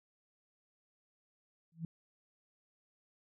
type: tone with exponential growth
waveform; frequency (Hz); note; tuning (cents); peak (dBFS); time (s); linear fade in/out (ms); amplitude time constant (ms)
sine; 164.4; E3; -4; -33; 1.72-1.85; 2; 27
effects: none